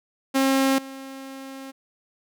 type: tone with level steps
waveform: sawtooth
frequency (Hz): 268.7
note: C4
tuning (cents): +46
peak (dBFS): -14 / -32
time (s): 0.34-1.72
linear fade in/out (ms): 20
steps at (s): 0.78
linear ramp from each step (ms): 5
effects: none